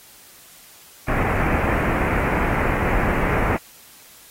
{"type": "low-pass noise", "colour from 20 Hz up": "pink", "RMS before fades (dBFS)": -21, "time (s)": [1.08, 3.57], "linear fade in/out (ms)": 5, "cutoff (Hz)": 2400, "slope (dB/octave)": 48, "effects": ["white hiss -47 dBFS RMS until 4.3 s", "AAC 48 kbps"]}